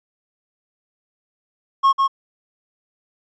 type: tone with echo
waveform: triangle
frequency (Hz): 1088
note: C#6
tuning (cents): -33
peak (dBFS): -9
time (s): 1.83-1.93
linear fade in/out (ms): 20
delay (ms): 150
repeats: 1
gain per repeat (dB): -3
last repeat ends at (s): 2.08
effects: resampled to 16000 Hz